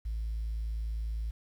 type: tone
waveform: sine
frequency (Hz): 55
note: A1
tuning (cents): 0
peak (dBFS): -30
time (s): 0.05-1.31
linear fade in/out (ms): 10
effects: tanh soft clip ceiling -28 dBFS + 10-bit